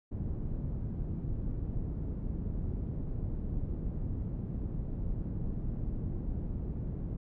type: low-pass noise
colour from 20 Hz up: pink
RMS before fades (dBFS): -35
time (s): 0.11-7.17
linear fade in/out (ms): 10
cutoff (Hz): 210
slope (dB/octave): 12
effects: none